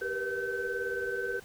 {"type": "tone cluster", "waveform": "sine", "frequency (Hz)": [391.6, 472.7, 491.3, 1534], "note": ["G4", "A#4", "B4", "G6"], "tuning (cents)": [-2, 24, -9, -38], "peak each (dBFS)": [-36, -38, -38, -34], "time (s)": [0.01, 1.4], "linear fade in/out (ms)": 10, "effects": ["pink hiss -53 dBFS RMS until 1.44 s"]}